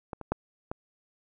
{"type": "clicks", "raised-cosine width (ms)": 1, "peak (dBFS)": [-21, -25, -12, -19], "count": 4, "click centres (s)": [0.132, 0.213, 0.32, 0.715], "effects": []}